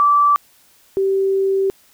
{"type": "tone pair in turn", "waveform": "sine", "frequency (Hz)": [1162, 387.8], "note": ["D6", "G4"], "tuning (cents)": [-19, -19], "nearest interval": "octave + perfect fifth", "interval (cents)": 1900, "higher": "first", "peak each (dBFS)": [-10, -14], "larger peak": "first", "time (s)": [[0, 0.36], [0.97, 1.7]], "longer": "second", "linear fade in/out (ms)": 0, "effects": ["white hiss -53 dBFS RMS until 1.93 s"]}